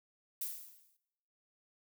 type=noise with exponential decay; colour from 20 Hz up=violet; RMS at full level=-36 dBFS; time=0.41-0.97 s; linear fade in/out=5 ms; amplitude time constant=120 ms; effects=noise-tail reverb RT60 0.9 s tail -20 dB re dry